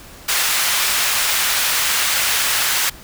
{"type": "high-pass noise", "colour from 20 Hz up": "pink", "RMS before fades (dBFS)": -18, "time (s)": [0.28, 2.9], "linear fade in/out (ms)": 10, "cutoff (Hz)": 1400, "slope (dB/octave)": 12, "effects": ["pink hiss -40 dBFS RMS until 3.03 s"]}